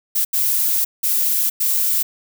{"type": "noise bursts at uneven times", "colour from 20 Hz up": "violet", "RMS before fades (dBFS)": -18, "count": 4, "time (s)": [[0.15, 0.25], [0.33, 0.85], [1.03, 1.5], [1.6, 2.03]], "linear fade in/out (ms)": 10, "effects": []}